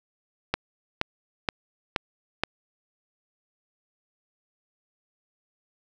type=click train; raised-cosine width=0.3 ms; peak=-7 dBFS; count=5; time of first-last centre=0.54-2.436 s; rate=2.11 Hz; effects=none